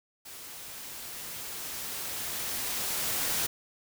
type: noise with level ramp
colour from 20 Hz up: white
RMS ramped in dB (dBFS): -45 to -29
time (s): 0.25-3.47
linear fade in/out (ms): 10
effects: none